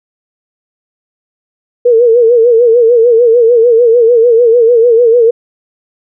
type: tone with vibrato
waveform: sine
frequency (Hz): 468.7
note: A#4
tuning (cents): +9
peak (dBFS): -3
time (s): 1.85-5.31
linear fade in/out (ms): 10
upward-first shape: sine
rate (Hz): 6.7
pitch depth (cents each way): 88
effects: none